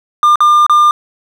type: tone with dropouts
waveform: triangle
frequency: 1200 Hz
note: D6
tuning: 37 cents sharp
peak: -3 dBFS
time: 0.23-0.91 s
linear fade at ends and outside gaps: 1 ms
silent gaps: 0.357-0.405 / 0.665-0.696 s
effects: none